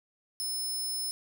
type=tone; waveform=20% pulse; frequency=5230 Hz; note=E8; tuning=15 cents flat; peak=-26 dBFS; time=0.4-1.11 s; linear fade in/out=0 ms; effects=none